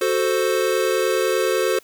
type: chord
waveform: square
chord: F# diminished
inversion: none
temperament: equal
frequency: 370 / 440 / 523.3 Hz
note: F#4 / A4 / C5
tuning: 0 / 0 / 0 cents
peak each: -23 dBFS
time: 0.01-1.79 s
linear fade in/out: 5 ms
effects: white hiss -52 dBFS RMS until 1.83 s